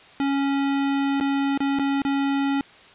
square tone with dropouts, 277.2 Hz, C#4, in tune, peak -21 dBFS, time 0.2-2.61 s, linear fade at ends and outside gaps 1 ms, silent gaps 1.201-1.209 / 1.576-1.604 / 1.788-1.795 / 2.019-2.05 s, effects white hiss -48 dBFS RMS until 2.94 s + resampled to 8000 Hz

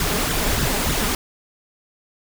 pink noise with flanger, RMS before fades -21 dBFS, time 0-1.15 s, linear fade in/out 2 ms, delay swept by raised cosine 0.55 to 4.95 ms, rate 3.3 Hz, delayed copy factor +0.75, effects none

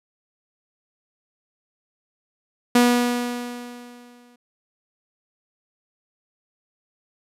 sawtooth tone with exponential decay, 242.9 Hz, B3, 29 cents flat, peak -8 dBFS, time 2.75-4.36 s, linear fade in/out 5 ms, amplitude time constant 350 ms, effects resampled to 32000 Hz

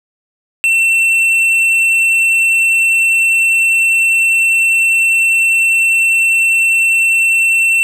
triangle tone with tanh clipping, 2695 Hz, E7, 38 cents sharp, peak -10 dBFS, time 0.64-7.83 s, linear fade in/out 0 ms, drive 11 dB, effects none

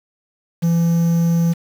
triangle tone with quantisation, 168.2 Hz, E3, 35 cents sharp, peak -11 dBFS, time 0.62-1.54 s, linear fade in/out 20 ms, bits 6, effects none

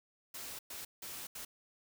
white noise bursts at uneven times, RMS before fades -45 dBFS, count 4, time 0.34-0.59 / 0.7-0.85 / 1.02-1.27 / 1.35-1.45 s, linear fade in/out 5 ms, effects none

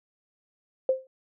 sine tone with exponential decay, 523.3 Hz, C5, in tune, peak -16 dBFS, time 0.89-1.07 s, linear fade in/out 2 ms, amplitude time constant 37 ms, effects none

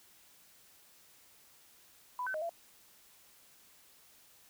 sine tone with pitch steps, 994 / 1528 / 621 / 677 Hz, B5 / G6 / D#5 / E5, +11 / -45 / -3 / +46 cents, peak -34 dBFS, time 2.19-2.494 s, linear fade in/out 2 ms, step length 76 ms, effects white hiss -62 dBFS RMS until 4.49 s

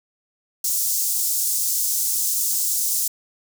pink high-pass noise, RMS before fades -22 dBFS, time 0.64-3.08 s, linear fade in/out 5 ms, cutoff 6200 Hz, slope 24 dB/octave, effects none

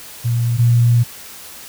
sine tone pair in turn, 118.2 / 118.95 Hz, A#2 / A#2, +24 / +35 cents, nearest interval unison, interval 11 cents, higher second, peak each -14 / -9 dBFS, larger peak second, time 0.24-0.58 / 0.58-1.04 s, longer second, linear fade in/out 20 ms, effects white hiss -36 dBFS RMS until 1.68 s

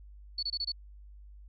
sine tone bursts, 4435 Hz, C#8, in tune, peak -30 dBFS, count 5, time 0.38-0.72 s, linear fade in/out 5 ms, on 48 ms, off 25 ms, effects added 50 Hz sine -48 dBFS peak until 1.48 s

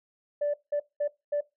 sine tone bursts at uneven times, 584 Hz, D5, 10 cents flat, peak -23 dBFS, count 4, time 0.41-0.54 / 0.72-0.8 / 1-1.08 / 1.32-1.41 s, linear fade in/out 10 ms, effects noise-tail reverb RT60 0.2 s tail -19 dB re dry + tanh soft clip ceiling -21 dBFS

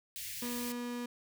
white band-stop noise, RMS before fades -42 dBFS, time 0.16-0.72 s, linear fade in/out 0 ms, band 140 to 1800 Hz, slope 48 dB/octave
35% pulse tone, 242.1 Hz, B3, 34 cents flat, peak -35 dBFS, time 0.42-1.06 s, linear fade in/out 5 ms
effects none

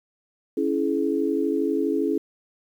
sine chord, C# minor, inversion none, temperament equal with one note detuned, 277.2 / 329.6 / 424.3 Hz, C#4 / E4 / G#4, 0 / 0 / +37 cents, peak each -25 dBFS, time 0.57-2.18 s, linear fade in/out 5 ms, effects 9-bit

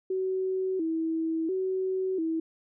sine tone with vibrato, 349.2 Hz, F4, in tune, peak -26 dBFS, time 0.1-2.4 s, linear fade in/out 5 ms, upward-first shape square, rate 0.72 Hz, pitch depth 130 cents each way, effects none

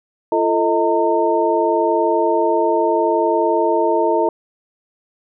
sine tone cluster, 341.4 / 442.1 / 631 / 913 Hz, F4 / A4 / D#5 / A#5, -39 / +8 / +24 / -36 cents, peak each -19 dBFS, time 0.32-4.29 s, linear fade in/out 2 ms, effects none

